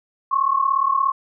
sine tone pair together, 1071.6 / 1108.7 Hz, C6 / C#6, +41 / 0 cents, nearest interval minor second, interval 59 cents, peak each -19 dBFS, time 0.31-1.12 s, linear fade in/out 10 ms, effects none

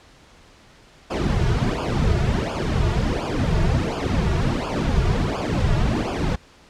brown noise with flanger, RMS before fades -21 dBFS, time 1.1-6.36 s, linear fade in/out 10 ms, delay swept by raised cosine 0.5 to 3.9 ms, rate 1.4 Hz, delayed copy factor -0.95, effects pink hiss -50 dBFS RMS until 6.69 s + low-pass 6000 Hz 12 dB/octave

